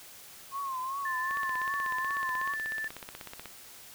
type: tone with vibrato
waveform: sine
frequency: 1068 Hz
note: C6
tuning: 35 cents sharp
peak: -32 dBFS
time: 0.51-2.56 s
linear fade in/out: 50 ms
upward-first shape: triangle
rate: 2.6 Hz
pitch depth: 98 cents each way
type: tone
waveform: sine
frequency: 1760 Hz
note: A6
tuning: in tune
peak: -32 dBFS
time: 1.05-2.88 s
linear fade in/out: 5 ms
type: click train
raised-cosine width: 0.3 ms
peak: -25 dBFS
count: 36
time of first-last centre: 1.31-3.457 s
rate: 16.3 Hz
effects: white hiss -50 dBFS RMS until 3.94 s